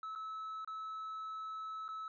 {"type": "tone with dropouts", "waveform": "sine", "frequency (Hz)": 1300, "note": "E6", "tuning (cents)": -24, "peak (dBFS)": -38, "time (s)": [0.03, 2.08], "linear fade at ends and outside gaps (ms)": 2, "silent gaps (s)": [[0.152, 0.158], [0.647, 0.675], [1.881, 1.888]], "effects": ["tanh soft clip ceiling -40 dBFS"]}